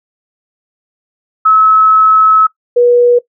sine tone pair in turn, 1293 / 484.3 Hz, E6 / B4, -34 / -34 cents, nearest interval octave + perfect fourth, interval 1700 cents, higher first, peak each -4 dBFS, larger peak neither, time 1.45-2.47 / 2.76-3.19 s, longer first, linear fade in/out 10 ms, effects noise-tail reverb RT60 0.1 s tail -18 dB re dry

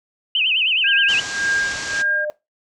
sine tone with vibrato, 2794 Hz, F7, in tune, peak -15 dBFS, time 0.35-1.2 s, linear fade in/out 2 ms, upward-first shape sine, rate 9.6 Hz, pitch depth 190 cents each way
sine tone with tremolo, 1611 Hz, G6, 47 cents sharp, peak -16 dBFS, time 0.84-2.25 s, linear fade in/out 5 ms, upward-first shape sine, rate 1.8 Hz, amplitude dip 80%
white low-pass noise, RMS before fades -30 dBFS, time 1.08-2.03 s, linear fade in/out 20 ms, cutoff 7300 Hz, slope 48 dB/octave
sine tone with exponential growth, 602 Hz, D5, 43 cents sharp, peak -20 dBFS, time 1.7-2.3 s, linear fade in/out 0 ms, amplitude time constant 130 ms
effects noise-tail reverb RT60 0.2 s tail -19 dB re dry

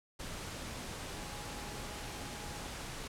sine tone in noise, 830.6 Hz, G#5, in tune, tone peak -52 dBFS, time 1.14-2.68 s, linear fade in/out 10 ms, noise pink, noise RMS -43 dBFS, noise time 0.19-3.08 s, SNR -12 dB, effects low-pass 10000 Hz 12 dB/octave

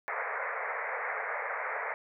white band-pass noise, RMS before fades -35 dBFS, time 0.08-1.94 s, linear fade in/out 0 ms, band 440 to 2200 Hz, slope 96 dB/octave, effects none

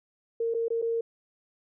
sine tone with dropouts, 460 Hz, A#4, 23 cents flat, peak -25 dBFS, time 0.4-1.01 s, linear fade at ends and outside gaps 5 ms, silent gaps 0.54-0.546 / 0.683-0.703 / 0.817-0.823 s, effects none

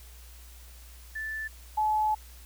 sine tone pair in turn, 1757 / 857.9 Hz, A6 / A5, -3 / -44 cents, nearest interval octave, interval 1241 cents, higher first, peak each -32 / -23 dBFS, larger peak second, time 1.15-1.48 / 1.77-2.15 s, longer second, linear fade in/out 10 ms, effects added 60 Hz sine -47 dBFS peak until 2.45 s + white hiss -54 dBFS RMS until 2.45 s

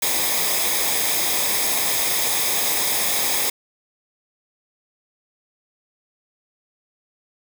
white noise with comb filter, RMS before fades -21 dBFS, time 0.02-3.5 s, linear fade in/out 5 ms, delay 0.69 ms, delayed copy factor -0.6, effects none

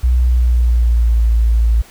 sine tone with pitch glide, 61.74 to 56.62 Hz, B1 to A#1, 0 to -50 cents, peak -9 dBFS, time 0.03-1.82 s, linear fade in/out 10 ms, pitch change -150 cents, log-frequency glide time 0.22-1.25 s, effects pink hiss -42 dBFS RMS until 1.9 s

